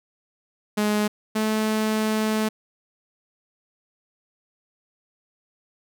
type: tone pair in turn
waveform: sawtooth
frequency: 210 / 216.9 Hz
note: G#3 / A3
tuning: +19 / -25 cents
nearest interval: minor second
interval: 56 cents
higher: second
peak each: -16 / -17 dBFS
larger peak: first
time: 0.77-1.08 / 1.35-2.49 s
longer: second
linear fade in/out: 10 ms
effects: none